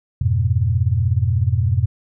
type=chord; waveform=sine; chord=F diminished; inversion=none; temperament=equal; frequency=87.31 / 103.83 / 123.47 Hz; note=F2 / Ab2 / Cb3; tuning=0 / 0 / 0 cents; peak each=-19 dBFS; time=0.21-1.86 s; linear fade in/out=5 ms; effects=none